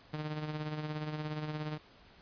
sawtooth tone with tremolo, 152.6 Hz, D#3, 33 cents flat, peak -30 dBFS, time 0.13-1.78 s, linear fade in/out 10 ms, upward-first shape sine, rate 17 Hz, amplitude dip 50%, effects pink hiss -59 dBFS RMS until 2.21 s + resampled to 11025 Hz

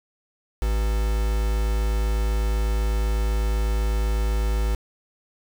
triangle tone with quantisation, 54 Hz, A1, 32 cents flat, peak -18 dBFS, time 0.62-4.75 s, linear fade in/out 0 ms, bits 5, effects none

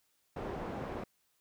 white low-pass noise, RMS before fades -40 dBFS, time 0.36-1.04 s, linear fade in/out 5 ms, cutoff 650 Hz, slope 12 dB/octave, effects white hiss -75 dBFS RMS until 1.4 s

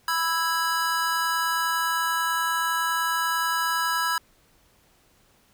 square chord, E major, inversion second, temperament just, 988.9 / 1318.5 / 1648.1 Hz, B5 / E6 / G#6, +2 / 0 / -14 cents, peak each -28 dBFS, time 0.08-4.18 s, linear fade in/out 2 ms, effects pink hiss -61 dBFS RMS until 5.53 s

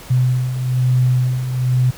sine beating tone pair, 125.7 / 126.8 Hz, B2 / B2, +31 / +46 cents, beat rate 1.1 Hz, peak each -21 / -14 dBFS, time 0.1-1.91 s, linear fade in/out 10 ms, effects pink hiss -38 dBFS RMS until 1.97 s

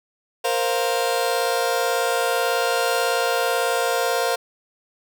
sawtooth chord, Bb suspended second, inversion none, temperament just, 466.2 / 524.4 / 699.2 Hz, Bb4 / C5 / F5, 0 / +4 / +2 cents, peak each -20 dBFS, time 0.44-4.36 s, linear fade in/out 10 ms, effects none

